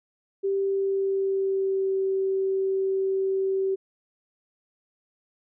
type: tone with pitch glide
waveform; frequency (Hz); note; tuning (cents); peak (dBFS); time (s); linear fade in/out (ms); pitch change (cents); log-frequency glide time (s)
sine; 392 to 384.8; G4 to G4; 0 to -32; -22; 0.43-3.76; 20; -32; 0.56-1.94
effects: none